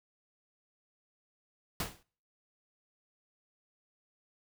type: noise with exponential decay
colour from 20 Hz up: pink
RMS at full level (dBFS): -31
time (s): 1.8-2.03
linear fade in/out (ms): 2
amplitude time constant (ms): 48
effects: noise-tail reverb RT60 0.5 s tail -26 dB re dry